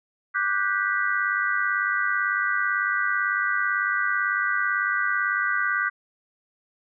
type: chord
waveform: sine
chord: G major seventh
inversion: second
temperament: just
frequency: 1176 / 1470 / 1568 / 1960 Hz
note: D6 / F#6 / G6 / B6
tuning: +2 / -12 / 0 / -14 cents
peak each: -28 / -26 / -26 / -29 dBFS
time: 0.34-5.9 s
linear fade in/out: 20 ms
effects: none